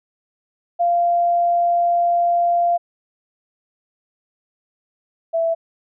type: tone pair in turn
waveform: sine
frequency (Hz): 693 / 662.1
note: F5 / E5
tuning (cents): -14 / +7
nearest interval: minor second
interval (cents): 79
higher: first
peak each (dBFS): -14 / -16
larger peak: first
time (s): 0.79-2.78 / 5.33-5.55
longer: first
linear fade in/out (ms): 20
effects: none